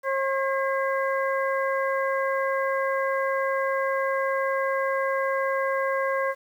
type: harmonic tone with a mistuned harmonic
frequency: 539 Hz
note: C#5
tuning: 49 cents flat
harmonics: 1 / 2 / 3 / 4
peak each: -25 / -28 / -31 / -34 dBFS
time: 0.03-6.35 s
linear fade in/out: 50 ms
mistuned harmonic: 4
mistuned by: -110 cents
effects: 9-bit

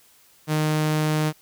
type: tone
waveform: sawtooth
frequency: 154 Hz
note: D#3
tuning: 17 cents flat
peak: -16 dBFS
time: 0.47-1.33 s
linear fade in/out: 50 ms
effects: white hiss -56 dBFS RMS until 1.41 s

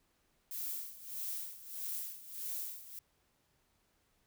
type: noise with tremolo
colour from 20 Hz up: violet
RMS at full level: -39 dBFS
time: 0.51-2.99 s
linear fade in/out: 2 ms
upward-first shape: sine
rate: 1.6 Hz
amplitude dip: 80%
effects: pink hiss -75 dBFS RMS until 4.26 s

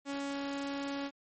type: tone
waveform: sawtooth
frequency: 279.6 Hz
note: C#4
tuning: 15 cents sharp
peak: -31 dBFS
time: 0.05-1.11 s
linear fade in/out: 50 ms
effects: MP3 32 kbps

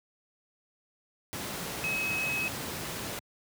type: tone in noise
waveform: sine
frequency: 2559 Hz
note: D#7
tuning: 48 cents sharp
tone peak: -29 dBFS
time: 1.84-2.48 s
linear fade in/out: 0 ms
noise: pink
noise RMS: -36 dBFS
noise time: 1.33-3.19 s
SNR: +4 dB
effects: high-pass 100 Hz 12 dB/octave

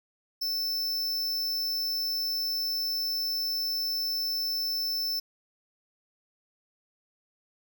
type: tone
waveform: square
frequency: 5300 Hz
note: E8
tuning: 9 cents sharp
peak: -28 dBFS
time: 0.41-5.2 s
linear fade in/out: 10 ms
effects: none

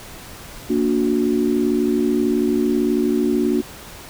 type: chord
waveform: sine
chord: Bb augmented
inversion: none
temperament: just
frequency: 233.1 / 291.4 / 364.2 Hz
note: Bb3 / D4 / F#4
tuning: 0 / -13 / -27 cents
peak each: -20 dBFS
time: 0.69-3.62 s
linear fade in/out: 20 ms
effects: pink hiss -38 dBFS RMS until 4.09 s

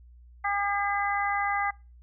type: harmonic tone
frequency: 403.7 Hz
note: G#4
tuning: 49 cents flat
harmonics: 2 / 3 / 4 / 5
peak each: -28 / -31 / -34 / -31 dBFS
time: 0.44-1.71 s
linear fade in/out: 10 ms
effects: noise-tail reverb RT60 0.3 s tail -24 dB re dry + added 60 Hz sine -49 dBFS peak until 2.02 s

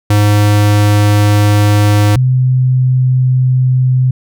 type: tone pair in turn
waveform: square / sine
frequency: 103.83 / 128.24 Hz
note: G#2 / C3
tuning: 0 / -34 cents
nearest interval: major third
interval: 366 cents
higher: second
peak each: -7 dBFS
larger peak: neither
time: 0.1-2.16 / 2.16-4.11 s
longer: first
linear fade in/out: 5 ms
effects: none

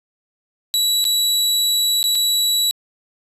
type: tone with dropouts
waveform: sawtooth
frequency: 3919 Hz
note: B7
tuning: 14 cents flat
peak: -12 dBFS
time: 0.74-2.71 s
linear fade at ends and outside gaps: 0 ms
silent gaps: 1.042-1.051 / 2.029-2.04 / 2.151-2.154 s
effects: resampled to 32000 Hz

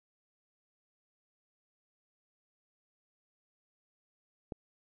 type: click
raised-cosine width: 2 ms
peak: -25 dBFS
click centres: 4.522 s
effects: none

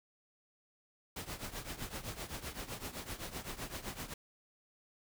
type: noise with tremolo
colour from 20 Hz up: pink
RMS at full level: -40 dBFS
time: 1.16-4.14 s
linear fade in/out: 5 ms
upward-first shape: triangle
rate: 7.8 Hz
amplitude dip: 85%
effects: none

